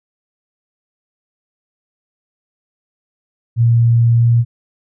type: tone with pitch glide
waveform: sine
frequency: 117.1 to 117.91 Hz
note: A#2 to A#2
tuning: +8 to +20 cents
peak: -8 dBFS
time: 3.56-4.45 s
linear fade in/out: 50 ms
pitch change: +12 cents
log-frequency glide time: 4.16-4.26 s
effects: none